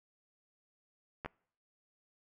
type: clicks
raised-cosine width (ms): 0.5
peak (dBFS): -24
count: 2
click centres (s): 1.248 / 1.26
effects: noise-tail reverb RT60 0.6 s tail -26 dB re dry